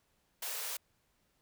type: high-pass noise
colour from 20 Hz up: white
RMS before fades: -39 dBFS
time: 0.42-0.77 s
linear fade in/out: 5 ms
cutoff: 430 Hz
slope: 96 dB/octave
effects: pink hiss -75 dBFS RMS until 1.41 s